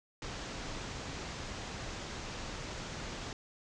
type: low-pass noise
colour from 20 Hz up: pink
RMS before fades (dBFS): -42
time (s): 0.22-3.33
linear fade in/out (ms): 2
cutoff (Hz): 7200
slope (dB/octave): 48
effects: none